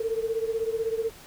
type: beating tone pair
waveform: sine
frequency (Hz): 445.5 / 461.5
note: A4 / A#4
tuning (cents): +22 / -17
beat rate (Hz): 16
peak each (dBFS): -27 / -30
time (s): 0-1.1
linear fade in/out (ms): 5
effects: pink hiss -48 dBFS RMS until 1.26 s